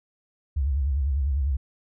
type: tone with vibrato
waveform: sine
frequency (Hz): 69.3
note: C#2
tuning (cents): 0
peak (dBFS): -21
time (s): 0.56-1.57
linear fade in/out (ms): 10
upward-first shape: sine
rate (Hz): 10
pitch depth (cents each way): 140
effects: none